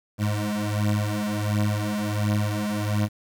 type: beating tone pair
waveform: 25% pulse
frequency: 103.83 / 105.23 Hz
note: G#2 / G#2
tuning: 0 / +23 cents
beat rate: 1.4 Hz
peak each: -22 dBFS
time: 0.18-3.09 s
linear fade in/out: 50 ms
effects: 8-bit